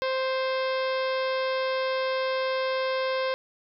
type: harmonic tone with a mistuned harmonic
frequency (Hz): 523.3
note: C5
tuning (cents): 0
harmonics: 1 / 2 / 3 / 4 / 5 / 6 / 7 / 8 / 9 / 10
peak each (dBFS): -26 / -32 / -36 / -38 / -40 / -42 / -43 / -44 / -45 / -46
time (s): 0.02-3.34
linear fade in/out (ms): 0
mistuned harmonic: 6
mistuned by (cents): +44
effects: none